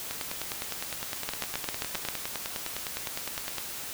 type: two click trains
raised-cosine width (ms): 0.2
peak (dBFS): -15 / -12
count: 35 / 7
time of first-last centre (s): 0.11-3.583 / 1.29-2.087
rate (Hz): 9.79 / 7.53
effects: white hiss -38 dBFS RMS until 3.93 s